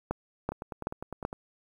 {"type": "two click trains", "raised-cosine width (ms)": 1, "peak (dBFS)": [-15, -23], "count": [4, 9], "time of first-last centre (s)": [[0.11, 1.251], [0.52, 1.329]], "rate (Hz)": [2.63, 9.89], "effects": ["9-bit"]}